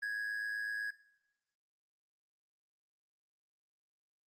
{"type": "tone with amplitude modulation", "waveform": "triangle", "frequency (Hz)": 1661.2, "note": "G#6", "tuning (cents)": 0, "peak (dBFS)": -31, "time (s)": [0.02, 0.91], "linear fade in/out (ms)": 10, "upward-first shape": "sine", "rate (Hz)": 108, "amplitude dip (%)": 50, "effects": ["noise-tail reverb RT60 0.9 s tail -19 dB re dry", "Opus 24 kbps"]}